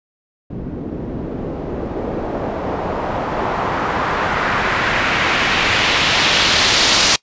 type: noise with low-pass filter sweep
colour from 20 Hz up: white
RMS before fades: -18 dBFS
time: 0.5-7.16 s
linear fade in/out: 5 ms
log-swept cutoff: 240 to 5200 Hz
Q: 1.3
effects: noise-tail reverb RT60 0.1 s tail -23 dB re dry + resampled to 16000 Hz